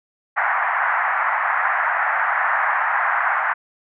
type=band-pass noise; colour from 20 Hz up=white; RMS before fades=-20 dBFS; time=0.36-3.54 s; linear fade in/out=20 ms; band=720 to 1900 Hz; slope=48 dB/octave; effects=none